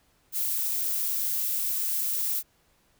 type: noise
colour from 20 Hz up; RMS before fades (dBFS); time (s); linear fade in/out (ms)
violet; -28; 0.32-2.43; 50
effects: pink hiss -66 dBFS RMS until 2.99 s